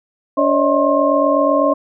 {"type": "tone cluster", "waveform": "sine", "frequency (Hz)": [285.2, 548, 588, 636, 1067], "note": ["C#4", "C#5", "D5", "D#5", "C6"], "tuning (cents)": [49, -20, 2, 38, 34], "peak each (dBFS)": -18, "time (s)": [0.37, 1.74], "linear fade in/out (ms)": 10, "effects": []}